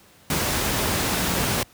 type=tone in noise; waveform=sine; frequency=181.2 Hz; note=F#3; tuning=36 cents flat; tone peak=-30 dBFS; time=1.12-1.45 s; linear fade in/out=2 ms; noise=pink; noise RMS=-23 dBFS; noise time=0.3-1.63 s; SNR=-10 dB; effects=pink hiss -53 dBFS RMS until 1.73 s + high-pass 60 Hz 12 dB/octave